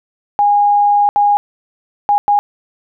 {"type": "tone bursts at uneven times", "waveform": "sine", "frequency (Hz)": 820, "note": "G#5", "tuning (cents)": -22, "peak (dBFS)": -8, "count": 4, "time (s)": [[0.39, 1.09], [1.16, 1.37], [2.09, 2.18], [2.28, 2.39]], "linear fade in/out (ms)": 0, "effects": []}